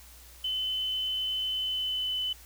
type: tone with pitch glide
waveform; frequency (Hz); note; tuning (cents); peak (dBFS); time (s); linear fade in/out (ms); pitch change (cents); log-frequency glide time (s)
sine; 3036 to 3015; F#7 to F#7; +44 to +32; -28; 0.44-2.33; 5; -12; 1.53-2.12
effects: added 60 Hz sine -52 dBFS peak until 2.45 s + white hiss -53 dBFS RMS until 2.45 s